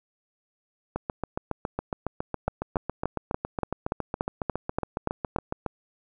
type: two click trains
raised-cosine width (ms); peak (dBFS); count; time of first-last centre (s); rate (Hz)
1; -14 / -11; 35 / 11; 0.96-5.663 / 2.48-5.362; 7.23 / 3.47
effects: none